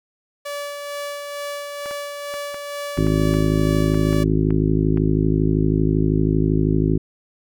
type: tone with tremolo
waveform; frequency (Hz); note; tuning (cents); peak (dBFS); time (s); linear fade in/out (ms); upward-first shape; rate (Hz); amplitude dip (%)
sawtooth; 576; D5; -34; -22; 0.45-4.24; 10; sine; 2.2; 35
type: clicks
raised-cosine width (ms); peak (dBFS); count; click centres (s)
0.5; -20; 11; 1.859 / 1.911 / 2.34 / 2.544 / 2.975 / 3.069 / 3.34 / 3.944 / 4.13 / 4.506 / 4.974
type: harmonic tone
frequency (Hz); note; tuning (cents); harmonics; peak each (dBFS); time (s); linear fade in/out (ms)
52.7; G#1; +26; 1 / 2 / 3 / 4 / 5 / 6 / 7 / 8; -23 / -24 / -20 / -31 / -22 / -25 / -24 / -33; 2.97-6.98; 10
effects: none

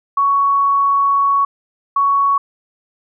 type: tone pair in turn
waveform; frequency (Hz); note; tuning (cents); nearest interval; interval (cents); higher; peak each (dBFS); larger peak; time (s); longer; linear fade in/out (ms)
sine; 1116 / 1116; C#6 / C#6; +11 / +11; unison; 0; neither; -11; neither; 0.17-1.45 / 1.96-2.38; first; 5
effects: none

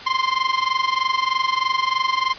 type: tone with amplitude modulation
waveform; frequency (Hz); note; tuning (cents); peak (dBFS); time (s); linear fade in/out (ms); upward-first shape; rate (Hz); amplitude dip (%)
sawtooth; 1046.5; C6; 0; -11; 0.06-2.34; 10; sine; 23.2; 80
effects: white hiss -36 dBFS RMS until 2.38 s + resampled to 11025 Hz

